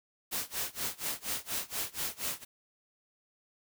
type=noise with tremolo; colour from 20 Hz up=white; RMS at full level=-33 dBFS; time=0.31-2.45 s; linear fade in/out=20 ms; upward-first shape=sine; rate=4.2 Hz; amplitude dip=95%; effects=none